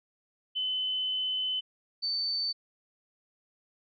sine tone pair in turn, 3032 / 4543 Hz, F#7 / C#8, +42 / +42 cents, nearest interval perfect fifth, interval 700 cents, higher second, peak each -28 dBFS, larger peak neither, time 0.55-1.61 / 2.02-2.53 s, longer first, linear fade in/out 20 ms, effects none

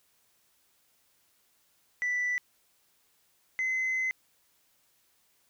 sine tone pair in turn, 1975.5 / 2047 Hz, B6 / C7, 0 / -38 cents, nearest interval minor second, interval 62 cents, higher second, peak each -25 dBFS, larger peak neither, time 2.02-2.38 / 3.59-4.11 s, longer second, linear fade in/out 0 ms, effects tanh soft clip ceiling -25 dBFS + white hiss -69 dBFS RMS until 5.49 s

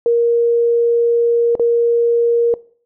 sine tone with dropouts, 469.7 Hz, A#4, 13 cents sharp, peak -10 dBFS, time 0.06-2.54 s, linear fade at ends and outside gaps 1 ms, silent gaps 1.553-1.596 s, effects noise-tail reverb RT60 0.5 s tail -22 dB re dry

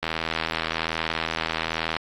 click train, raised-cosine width 0.3 ms, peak -9 dBFS, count 158, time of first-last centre 0.03-1.966 s, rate 81.1 Hz, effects AAC 48 kbps

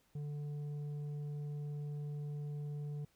sine tone with tanh clipping, 146.83 Hz, D3, in tune, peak -40 dBFS, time 0.15-3.05 s, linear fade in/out 5 ms, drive 6 dB, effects pink hiss -73 dBFS RMS until 3.15 s

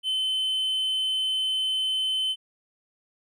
triangle tone, 3060 Hz, G7, 42 cents flat, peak -22 dBFS, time 0.03-2.36 s, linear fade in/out 50 ms, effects none

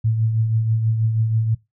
sine tone with tremolo, 111.6 Hz, A2, 25 cents sharp, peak -14 dBFS, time 0.04-1.55 s, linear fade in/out 10 ms, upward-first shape triangle, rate 6.2 Hz, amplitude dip 50%, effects noise-tail reverb RT60 0.2 s tail -21 dB re dry

